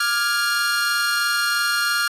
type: tone cluster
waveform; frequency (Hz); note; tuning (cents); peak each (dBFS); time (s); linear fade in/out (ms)
40% pulse; 1184 / 1407 / 1659 / 4244; D6 / F6 / G#6 / C8; +14 / +12 / -2 / +24; -28 / -20 / -25 / -25; 0-2.08; 5
effects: resampled to 32000 Hz